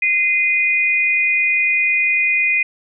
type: tone pair together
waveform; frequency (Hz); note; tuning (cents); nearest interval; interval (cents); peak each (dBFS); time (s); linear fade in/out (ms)
sine; 2067 / 2463; C7 / D#7; -22 / -18; minor third; 304; -18 / -15; 0.02-2.63; 5
effects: none